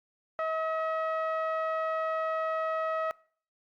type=tone with low-pass filter; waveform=sawtooth; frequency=640 Hz; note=D#5; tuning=49 cents sharp; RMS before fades=-31 dBFS; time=0.39-3.11 s; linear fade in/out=0 ms; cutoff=1500 Hz; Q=1.9; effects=noise-tail reverb RT60 0.5 s tail -23 dB re dry + Opus 48 kbps